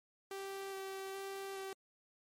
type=tone with vibrato; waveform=sawtooth; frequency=388.4 Hz; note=G4; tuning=16 cents flat; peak=-38 dBFS; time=0.31-1.73 s; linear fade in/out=2 ms; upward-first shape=square; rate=1.2 Hz; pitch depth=10 cents each way; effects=MP3 64 kbps